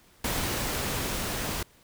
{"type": "noise with level ramp", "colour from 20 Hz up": "pink", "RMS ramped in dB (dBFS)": [-29, -32], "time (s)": [0.24, 1.63], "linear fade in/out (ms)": 5, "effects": ["pink hiss -59 dBFS RMS until 1.83 s"]}